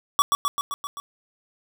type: tone with echo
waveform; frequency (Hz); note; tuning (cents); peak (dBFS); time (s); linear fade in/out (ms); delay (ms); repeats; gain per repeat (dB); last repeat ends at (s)
square; 1138; C#6; +45; -15; 0.19-0.22; 0; 130; 6; -3; 1
effects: none